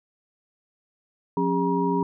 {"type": "tone cluster", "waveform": "sine", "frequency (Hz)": [179, 271.7, 404.5, 954], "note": ["F3", "C#4", "G#4", "A#5"], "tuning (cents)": [43, -35, -46, 40], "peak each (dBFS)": -26, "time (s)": [1.37, 2.03], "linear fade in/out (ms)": 2, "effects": []}